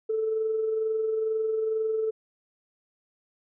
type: tone with amplitude modulation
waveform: sine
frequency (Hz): 440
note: A4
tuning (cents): 0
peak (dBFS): -22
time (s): 0.09-2.11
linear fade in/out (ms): 10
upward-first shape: sine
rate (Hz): 22.2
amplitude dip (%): 35
effects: tanh soft clip ceiling -18 dBFS